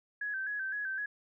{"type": "tone with vibrato", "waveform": "sine", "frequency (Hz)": 1613, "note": "G6", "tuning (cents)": 49, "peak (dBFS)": -33, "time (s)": [0.21, 1.06], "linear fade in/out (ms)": 5, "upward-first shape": "square", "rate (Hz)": 3.9, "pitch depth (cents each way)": 66, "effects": []}